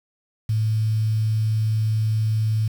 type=tone with quantisation; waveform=sine; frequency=109.4 Hz; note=A2; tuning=9 cents flat; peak=-18 dBFS; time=0.49-2.68 s; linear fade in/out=5 ms; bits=7; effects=none